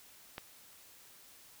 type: click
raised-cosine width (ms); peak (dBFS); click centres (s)
0.3; -24; 0.381
effects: white hiss -58 dBFS RMS until 1.6 s

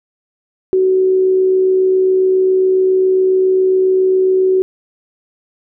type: tone with amplitude modulation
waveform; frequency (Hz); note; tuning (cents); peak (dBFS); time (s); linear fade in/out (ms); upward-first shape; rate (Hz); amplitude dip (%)
sine; 375.3; F#4; +25; -8; 0.73-4.62; 0; sine; 67.3; 25
effects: none

